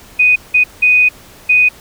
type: tone bursts at uneven times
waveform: sine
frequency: 2489 Hz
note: D#7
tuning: in tune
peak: -6 dBFS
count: 4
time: 0.19-0.36 / 0.54-0.64 / 0.82-1.09 / 1.49-1.69 s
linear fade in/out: 10 ms
effects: pink hiss -40 dBFS RMS until 1.8 s